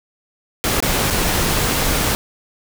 pink noise with dropouts, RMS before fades -18 dBFS, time 0.64-2.15 s, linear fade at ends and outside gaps 0 ms, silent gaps 0.803-0.825 / 1.102-1.107 s, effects none

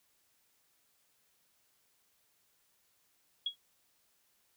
sine tone with exponential decay, 3322 Hz, G#7, in tune, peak -28 dBFS, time 3.46-3.56 s, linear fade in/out 5 ms, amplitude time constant 21 ms, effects white hiss -73 dBFS RMS until 4.56 s

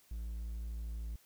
triangle tone, 56.2 Hz, A1, 37 cents sharp, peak -36 dBFS, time 0.11-1.16 s, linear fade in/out 5 ms, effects white hiss -66 dBFS RMS until 1.25 s

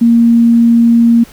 sine tone, 233.1 Hz, A#3, in tune, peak -4 dBFS, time 0.01-1.24 s, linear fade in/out 10 ms, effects pink hiss -39 dBFS RMS until 1.32 s

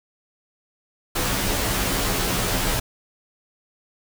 pink noise with comb filter, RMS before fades -23 dBFS, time 1.15-2.8 s, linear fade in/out 10 ms, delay 13 ms, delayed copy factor -1, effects none

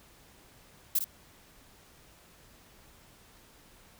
violet noise with echo, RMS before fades -26 dBFS, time 0.95-0.99 s, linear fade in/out 5 ms, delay 54 ms, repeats 1, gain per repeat -7 dB, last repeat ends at 1.044 s, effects pink hiss -58 dBFS RMS until 3.99 s

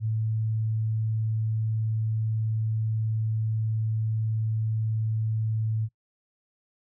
sine tone, 110.2 Hz, A2, 3 cents sharp, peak -24 dBFS, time 0-5.89 s, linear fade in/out 50 ms, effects noise-tail reverb RT60 0.1 s tail -23 dB re dry

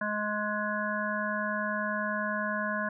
harmonic tone, 210 Hz, G#3, 19 cents sharp, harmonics 1 / 3 / 5 / 7 / 8, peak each -35 / -35 / -35 / -35 / -35 dBFS, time 0.01-2.89 s, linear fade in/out 5 ms, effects none

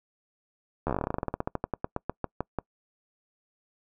slowing click train, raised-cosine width 1 ms, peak -14 dBFS, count 28, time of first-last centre 0.87-2.587 s, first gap 12 ms, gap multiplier 1.11, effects noise-tail reverb RT60 0.1 s tail -26 dB re dry

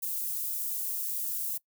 white high-pass noise, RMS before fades -33 dBFS, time 0.02-1.58 s, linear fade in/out 10 ms, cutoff 12000 Hz, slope 12 dB/octave, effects noise-tail reverb RT60 0.1 s tail -21 dB re dry

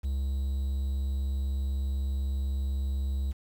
triangle tone with quantisation, 68 Hz, C#2, 33 cents flat, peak -25 dBFS, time 0.03-3.33 s, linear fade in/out 20 ms, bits 9, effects none

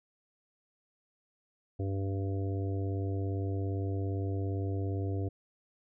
harmonic tone, 97.5 Hz, G2, 9 cents flat, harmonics 1 / 3 / 4 / 5 / 6 / 7, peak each -31 / -39 / -41 / -44 / -55 / -47 dBFS, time 1.79-5.29 s, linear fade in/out 10 ms, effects none

